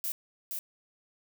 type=noise with echo; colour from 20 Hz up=violet; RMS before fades=-33 dBFS; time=0.04-0.12 s; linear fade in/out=0 ms; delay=470 ms; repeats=1; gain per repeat=-3 dB; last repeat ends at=0.59 s; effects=none